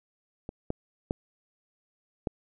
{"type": "clicks", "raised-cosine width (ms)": 2, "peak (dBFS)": [-23, -16, -14, -15], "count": 4, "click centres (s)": [0.491, 0.704, 1.109, 2.272], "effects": []}